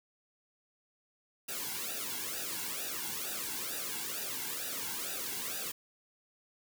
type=noise with flanger; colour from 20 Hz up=white; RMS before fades=-38 dBFS; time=1.48-5.72 s; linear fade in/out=10 ms; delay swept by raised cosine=0.92 to 1.66 ms; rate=2.2 Hz; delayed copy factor=-0.95; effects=none